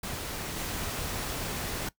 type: noise with level steps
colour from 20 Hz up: pink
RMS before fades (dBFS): -36 / -34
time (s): 0.03-1.89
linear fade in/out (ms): 5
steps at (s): 0.56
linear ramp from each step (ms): 5
effects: noise-tail reverb RT60 0.1 s tail -19 dB re dry